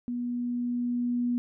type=tone with level ramp; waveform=sine; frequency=242.8 Hz; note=B3; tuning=29 cents flat; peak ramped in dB=-29 to -24 dBFS; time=0.08-1.38 s; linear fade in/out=0 ms; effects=none